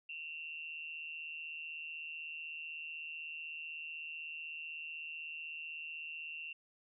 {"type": "tone with amplitude modulation", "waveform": "sine", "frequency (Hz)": 2734, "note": "F7", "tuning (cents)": -37, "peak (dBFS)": -39, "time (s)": [0.09, 6.53], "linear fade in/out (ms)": 5, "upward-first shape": "sine", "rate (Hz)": 156, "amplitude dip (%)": 70, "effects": []}